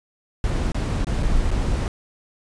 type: noise with dropouts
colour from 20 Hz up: brown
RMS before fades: -21 dBFS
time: 0.44-1.88 s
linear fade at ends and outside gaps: 1 ms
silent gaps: 0.72-0.745 / 1.046-1.069 / 1.226-1.23 / 1.507-1.513 s
effects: resampled to 22050 Hz